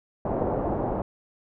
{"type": "low-pass noise", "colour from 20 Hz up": "white", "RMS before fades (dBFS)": -27, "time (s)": [0.25, 1.02], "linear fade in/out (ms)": 2, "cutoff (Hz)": 740, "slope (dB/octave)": 24, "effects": []}